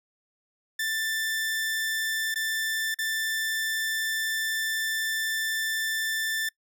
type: tone with dropouts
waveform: sawtooth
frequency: 1772 Hz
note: A6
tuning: 12 cents sharp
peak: -23 dBFS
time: 0.79-6.49 s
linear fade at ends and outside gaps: 5 ms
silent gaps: 2.343-2.357 / 2.944-2.987 s
effects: noise-tail reverb RT60 0.1 s tail -23 dB re dry